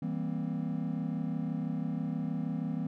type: chord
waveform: triangle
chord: C dominant seventh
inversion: first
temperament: just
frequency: 163.52 / 196.22 / 235.5 / 261.6 Hz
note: E3 / G3 / Bb3 / C4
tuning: -14 / +2 / +18 / 0 cents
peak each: -33 / -36 / -35 / -36 dBFS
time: 0.02-2.87 s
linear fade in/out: 5 ms
effects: none